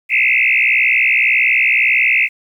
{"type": "tone with frequency modulation", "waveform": "sine", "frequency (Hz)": 2349, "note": "D7", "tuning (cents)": 0, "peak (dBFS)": -10, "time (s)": [0.09, 2.29], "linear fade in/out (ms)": 50, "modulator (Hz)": 61.8, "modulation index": 5.2, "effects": ["8-bit"]}